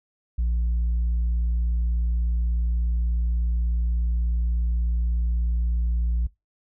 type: tone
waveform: sine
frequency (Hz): 58.27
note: A#1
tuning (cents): 0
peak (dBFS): -18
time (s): 0.38-6.27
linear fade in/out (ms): 10
effects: noise-tail reverb RT60 0.2 s tail -22 dB re dry + tanh soft clip ceiling -19 dBFS